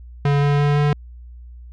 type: tone with pitch steps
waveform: square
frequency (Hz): 142.9 / 144.06 / 145.23 / 146.41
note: D3 / D3 / D3 / D3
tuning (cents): -47 / -33 / -19 / -5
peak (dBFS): -15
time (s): 0.25-0.93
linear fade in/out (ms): 2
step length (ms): 170
effects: added 60 Hz sine -36 dBFS peak until 1.72 s + low-pass 3000 Hz 12 dB/octave